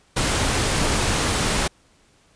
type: noise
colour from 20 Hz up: pink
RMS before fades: -21 dBFS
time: 0.16-1.68 s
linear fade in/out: 10 ms
effects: pink hiss -58 dBFS RMS until 2.35 s + resampled to 22050 Hz